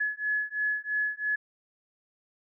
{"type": "beating tone pair", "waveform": "sine", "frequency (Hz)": [1700, 1703], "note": ["G#6", "G#6"], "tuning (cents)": [40, 43], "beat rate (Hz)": 3, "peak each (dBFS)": [-30, -30], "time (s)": [0, 1.36], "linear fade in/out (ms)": 10, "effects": []}